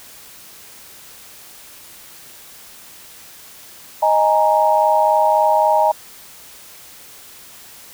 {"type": "chord", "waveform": "sine", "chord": "D# suspended fourth", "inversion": "none", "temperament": "just", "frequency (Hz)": [622.3, 829.7, 933.4], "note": ["D#5", "G#5", "A#5"], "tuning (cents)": [0, -2, 2], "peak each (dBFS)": -16, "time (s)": [4.02, 5.92], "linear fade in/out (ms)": 10, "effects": ["white hiss -41 dBFS RMS until 7.93 s"]}